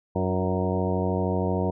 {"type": "harmonic tone with a mistuned harmonic", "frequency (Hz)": 93, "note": "F#2", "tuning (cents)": 9, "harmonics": [1, 2, 3, 4, 5, 6, 7, 8, 10], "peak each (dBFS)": [-28, -28, -33, -31, -31, -34, -33, -36, -35], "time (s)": [0.15, 1.71], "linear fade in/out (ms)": 10, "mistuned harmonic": 4, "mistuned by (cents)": -42, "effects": []}